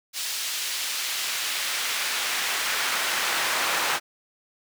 brown noise with high-pass filter sweep, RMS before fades -27 dBFS, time 0.13-4 s, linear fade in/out 50 ms, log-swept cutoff 4000 to 1200 Hz, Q 0.75, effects none

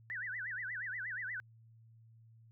sine tone with vibrato, 1724 Hz, A6, 36 cents flat, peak -38 dBFS, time 0.1-1.4 s, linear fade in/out 0 ms, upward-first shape sine, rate 8.4 Hz, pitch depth 270 cents each way, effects added 113 Hz sine -58 dBFS peak until 2.51 s

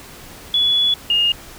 sine tone pair in turn, 3410 / 2840 Hz, G#7 / F7, +45 / +28 cents, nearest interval minor third, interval 317 cents, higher first, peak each -13 / -13 dBFS, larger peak neither, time 0.54-0.94 / 1.1-1.32 s, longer first, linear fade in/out 2 ms, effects pink hiss -39 dBFS RMS until 1.58 s

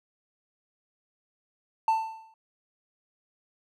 triangle tone with exponential decay, 889 Hz, A5, 18 cents sharp, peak -16 dBFS, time 1.88-2.34 s, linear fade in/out 2 ms, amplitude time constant 100 ms, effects tanh soft clip ceiling -12 dBFS

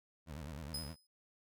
20% pulse tone with vibrato, 75.8 Hz, D#2, 45 cents flat, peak -39 dBFS, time 0.26-0.96 s, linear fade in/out 50 ms, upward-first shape sine, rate 9.6 Hz, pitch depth 190 cents each way
sawtooth tone with exponential decay, 5040 Hz, D#8, 21 cents sharp, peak -34 dBFS, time 0.74-1.07 s, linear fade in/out 5 ms, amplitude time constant 70 ms
effects none

